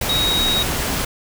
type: tone in noise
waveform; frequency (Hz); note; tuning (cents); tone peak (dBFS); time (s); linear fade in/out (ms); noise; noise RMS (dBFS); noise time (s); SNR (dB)
sine; 3793; A#7; +29; -17; 0.09-0.63; 5; pink; -22; 0.01-1.05; +2
effects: none